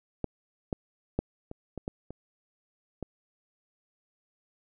clicks, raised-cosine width 2 ms, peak -16 / -16 / -13 / -26 / -23 / -19 / -27 / -21 dBFS, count 8, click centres 0.243 / 0.728 / 1.19 / 1.514 / 1.777 / 1.879 / 2.106 / 3.027 s, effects none

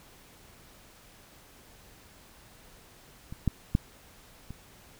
clicks, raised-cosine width 5 ms, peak -27 / -12 / -10 / -27 dBFS, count 4, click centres 3.325 / 3.477 / 3.751 / 4.506 s, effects pink hiss -55 dBFS RMS until 4.99 s

